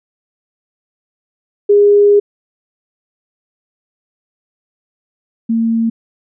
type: tone pair in turn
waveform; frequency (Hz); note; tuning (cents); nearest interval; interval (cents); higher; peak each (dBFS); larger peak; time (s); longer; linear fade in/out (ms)
sine; 409.1 / 227.6; G#4 / A#3; -26 / -41; minor seventh; 1015; first; -5 / -11; first; 1.69-2.2 / 5.49-5.9; first; 10
effects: none